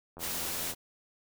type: click train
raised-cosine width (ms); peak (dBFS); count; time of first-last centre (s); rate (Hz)
1; -32; 49; 0.17-0.736; 84.8
type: noise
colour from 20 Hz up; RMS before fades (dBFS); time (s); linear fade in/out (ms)
white; -35; 0.19-0.75; 50
effects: none